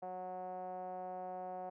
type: tone with low-pass filter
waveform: 5% pulse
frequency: 183.4 Hz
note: F#3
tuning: 15 cents flat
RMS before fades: -44 dBFS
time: 0.02-1.7 s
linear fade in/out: 10 ms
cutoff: 680 Hz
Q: 6.8
effects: none